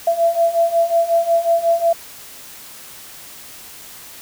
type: beating tone pair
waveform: sine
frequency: 670 / 675.5 Hz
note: E5 / E5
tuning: +28 / +42 cents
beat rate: 5.5 Hz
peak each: -18 / -15 dBFS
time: 0.07-1.93 s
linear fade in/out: 5 ms
effects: white hiss -38 dBFS RMS until 4.21 s